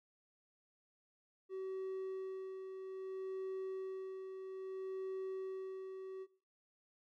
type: tone with tremolo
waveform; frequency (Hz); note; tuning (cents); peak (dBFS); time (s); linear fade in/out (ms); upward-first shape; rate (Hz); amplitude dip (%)
triangle; 380; F#4; +46; -36; 1.49-6.27; 50; sine; 0.61; 50
effects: noise-tail reverb RT60 0.4 s tail -19 dB re dry + tanh soft clip ceiling -33 dBFS